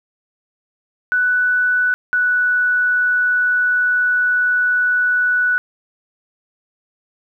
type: tone pair in turn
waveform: sine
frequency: 1487 / 1479.3 Hz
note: F#6 / F#6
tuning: +8 / -1 cents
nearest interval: unison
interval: 9 cents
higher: first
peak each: -13 dBFS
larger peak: neither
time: 1.12-1.94 / 2.13-5.58 s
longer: second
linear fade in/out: 0 ms
effects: 9-bit